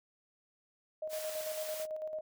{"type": "tone with tremolo", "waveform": "sine", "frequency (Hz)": 622.3, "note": "D#5", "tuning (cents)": 0, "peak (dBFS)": -35, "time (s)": [1.02, 2.21], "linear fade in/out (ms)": 5, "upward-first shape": "square", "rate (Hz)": 9, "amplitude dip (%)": 45}
{"type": "high-pass noise", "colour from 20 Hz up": "white", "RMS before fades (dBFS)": -44, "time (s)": [1.09, 1.87], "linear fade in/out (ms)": 50, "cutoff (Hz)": 560, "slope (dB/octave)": 24}
{"effects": []}